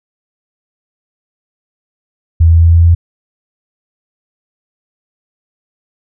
sine tone with pitch steps, 82.41 / 82.98 / 83.56 / 84.14 / 84.73 Hz, E2 / E2 / E2 / E2 / E2, 0 / +12 / +24 / +36 / +48 cents, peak -3 dBFS, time 2.4-2.95 s, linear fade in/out 10 ms, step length 110 ms, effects none

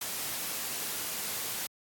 white noise, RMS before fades -35 dBFS, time 0.01-1.67 s, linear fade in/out 5 ms, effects high-pass 100 Hz 12 dB/octave + AAC 64 kbps

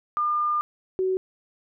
sine tone pair in turn, 1205 / 375.1 Hz, D6 / F#4, +44 / +24 cents, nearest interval octave + minor sixth, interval 2020 cents, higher first, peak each -21 dBFS, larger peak neither, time 0.17-0.61 / 0.99-1.17 s, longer first, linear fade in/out 0 ms, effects none

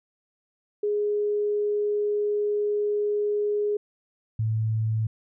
sine tone pair in turn, 415.3 / 110.38 Hz, G#4 / A2, 0 / +6 cents, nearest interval octave + major seventh, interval 2294 cents, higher first, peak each -22 dBFS, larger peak neither, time 0.83-3.77 / 4.39-5.07 s, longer first, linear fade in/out 5 ms, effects none

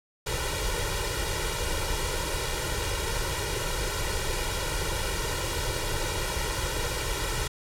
pink noise with comb filter, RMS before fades -29 dBFS, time 0.26-7.48 s, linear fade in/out 10 ms, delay 2.1 ms, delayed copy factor +1, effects low-pass 11000 Hz 12 dB/octave

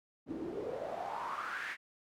pink noise with band-pass filter sweep, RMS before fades -40 dBFS, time 0.26-1.77 s, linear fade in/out 50 ms, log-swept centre 270 to 2000 Hz, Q 5.5, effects none

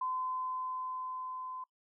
sine tone with level ramp, 1024 Hz, C6, 38 cents flat, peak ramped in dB -32 to -40 dBFS, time 0.01-1.64 s, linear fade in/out 5 ms, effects noise-tail reverb RT60 0.1 s tail -22 dB re dry

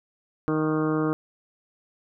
harmonic tone with a mistuned harmonic, 155.56 Hz, D#3, in tune, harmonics 1 / 2 / 3 / 4 / 5 / 6 / 7 / 8 / 9 / 10, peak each -29 / -24 / -28 / -37 / -40 / -43 / -36 / -35 / -39 / -47 dBFS, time 0.48-1.13 s, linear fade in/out 0 ms, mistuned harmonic 8, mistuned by -20 cents, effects none

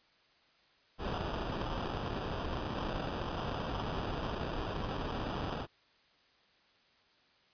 pink noise with sample-and-hold, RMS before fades -37 dBFS, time 0.98-5.67 s, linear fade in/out 50 ms, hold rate 2100 Hz, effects white hiss -67 dBFS RMS until 7.53 s + resampled to 11025 Hz

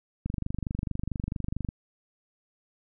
click train, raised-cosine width 5 ms, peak -18 dBFS, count 36, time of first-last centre 0.26-1.689 s, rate 24.5 Hz, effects none

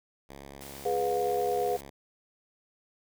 5% pulse tone, 69.3 Hz, C#2, in tune, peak -33 dBFS, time 0.29-1.9 s, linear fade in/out 5 ms
white noise, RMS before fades -47 dBFS, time 0.61-1.81 s, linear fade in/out 2 ms
sine chord, F diminished, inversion first, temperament equal with one note detuned, 415.3 / 493.9 / 715.2 Hz, Ab4 / Cb5 / F5, 0 / 0 / +41 cents, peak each -30 dBFS, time 0.85-1.77 s, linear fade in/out 10 ms
effects none

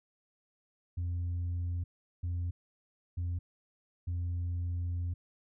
sine tone bursts at uneven times, 87.31 Hz, F2, in tune, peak -29 dBFS, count 4, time 0.97-1.84 / 2.23-2.51 / 3.17-3.39 / 4.07-5.14 s, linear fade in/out 10 ms, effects tanh soft clip ceiling -30 dBFS

